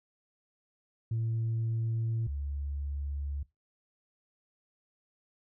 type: tone pair in turn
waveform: sine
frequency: 113.5 / 71.05 Hz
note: A#2 / C#2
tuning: -46 / +43 cents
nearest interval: minor sixth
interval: 811 cents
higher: first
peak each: -27 / -32 dBFS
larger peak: first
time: 1.11-2.27 / 2.27-3.43 s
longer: neither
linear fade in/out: 5 ms
effects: noise-tail reverb RT60 0.2 s tail -20 dB re dry + tanh soft clip ceiling -26 dBFS